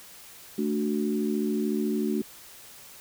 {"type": "chord", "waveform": "sine", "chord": "D major", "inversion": "second", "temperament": "equal", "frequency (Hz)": [220, 293.7, 370], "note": ["A3", "D4", "F#4"], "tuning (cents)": [0, 0, 0], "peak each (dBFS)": [-27, -30, -30], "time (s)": [0.58, 2.22], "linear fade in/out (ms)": 5, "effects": ["white hiss -48 dBFS RMS until 3 s"]}